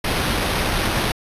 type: noise with sample-and-hold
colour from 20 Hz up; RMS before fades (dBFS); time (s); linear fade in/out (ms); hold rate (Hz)
pink; -21; 0.04-1.12; 5; 7350
effects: resampled to 32000 Hz